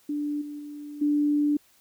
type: tone with level steps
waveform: sine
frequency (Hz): 293.7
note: D4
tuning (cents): 0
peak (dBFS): -26 / -34 / -36 / -20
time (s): 0.09-1.57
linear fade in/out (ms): 5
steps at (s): 0.41 / 0.59 / 1.01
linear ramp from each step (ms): 10
effects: white hiss -61 dBFS RMS until 1.8 s